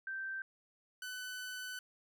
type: tone pair in turn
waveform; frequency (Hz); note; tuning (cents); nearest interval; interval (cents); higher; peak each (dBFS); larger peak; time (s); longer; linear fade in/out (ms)
sine / sawtooth; 1561 / 1501.9; G6 / F#6; -8 / +25; minor second; 67; first; -38 / -38; neither; 0.07-0.42 / 1.02-1.79; second; 2
effects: none